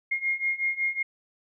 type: beating tone pair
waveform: sine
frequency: 2135 / 2140.4 Hz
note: C7 / C7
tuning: +34 / +39 cents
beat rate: 5.4 Hz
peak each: -29 / -27 dBFS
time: 0.11-1.03 s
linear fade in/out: 10 ms
effects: none